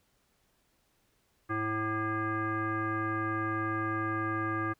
sine tone with frequency modulation, 764 Hz, G5, 45 cents flat, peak -29 dBFS, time 1.49-4.74 s, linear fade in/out 20 ms, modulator 435 Hz, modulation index 2.1, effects pink hiss -72 dBFS RMS until 4.79 s

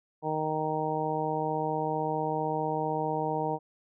harmonic tone, 155.56 Hz, D#3, in tune, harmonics 1 / 2 / 3 / 4 / 5 / 6, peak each -36 / -36 / -33 / -36 / -33 / -34 dBFS, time 0.22-3.59 s, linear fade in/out 50 ms, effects none

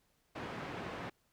pink band-pass noise, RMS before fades -43 dBFS, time 0.35-1.1 s, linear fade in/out 10 ms, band 130 to 2200 Hz, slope 12 dB/octave, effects pink hiss -75 dBFS RMS until 1.32 s

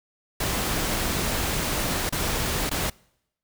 pink noise with dropouts, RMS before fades -26 dBFS, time 0.4-2.9 s, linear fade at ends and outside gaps 5 ms, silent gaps 2.094-2.124 / 2.695-2.712 s, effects noise-tail reverb RT60 0.8 s tail -26 dB re dry

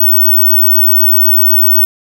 sine tone, 15804 Hz, B9, in tune, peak -5 dBFS, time 0-1.85 s, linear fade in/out 5 ms, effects none

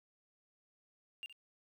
triangle tone with echo, 2794 Hz, F7, in tune, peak -39 dBFS, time 1.23-1.26 s, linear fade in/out 0 ms, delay 66 ms, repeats 1, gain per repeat -12 dB, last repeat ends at 1.326 s, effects tanh soft clip ceiling -36 dBFS + 13-bit

